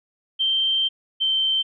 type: tone pair in turn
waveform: sine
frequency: 3136 / 3113 Hz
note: G7 / G7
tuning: 0 / -13 cents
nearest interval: unison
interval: 13 cents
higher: first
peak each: -18 dBFS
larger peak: neither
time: 0.39-0.89 / 1.2-1.63 s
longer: first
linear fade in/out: 20 ms
effects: none